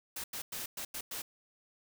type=noise bursts at uneven times; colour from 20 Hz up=white; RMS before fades=-40 dBFS; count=6; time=0.16-0.24 / 0.33-0.42 / 0.52-0.66 / 0.77-0.85 / 0.94-1.01 / 1.11-1.22 s; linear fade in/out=5 ms; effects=none